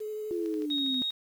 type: tone with vibrato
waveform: sine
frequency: 427.3 Hz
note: G#4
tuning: 49 cents sharp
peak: -33 dBFS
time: 0-0.66 s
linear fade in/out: 10 ms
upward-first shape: triangle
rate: 12 Hz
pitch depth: 13 cents each way
type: exponential sweep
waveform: sine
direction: down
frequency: 355.9 to 249.4 Hz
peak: -30 dBFS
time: 0.31-1.02 s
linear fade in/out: 0 ms
type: click train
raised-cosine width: 0.2 ms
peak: -33 dBFS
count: 9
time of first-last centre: 0.46-1.105 s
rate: 12.4 Hz
type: tone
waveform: sine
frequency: 3752 Hz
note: A#7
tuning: 11 cents sharp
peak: -28 dBFS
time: 0.7-1.11 s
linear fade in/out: 10 ms
effects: 9-bit